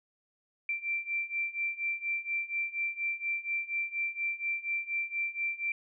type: beating tone pair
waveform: sine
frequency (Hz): 2349 / 2353.2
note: D7 / D7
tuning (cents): 0 / +3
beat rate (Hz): 4.2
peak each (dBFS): -35 / -33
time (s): 0.69-5.72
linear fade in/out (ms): 2
effects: none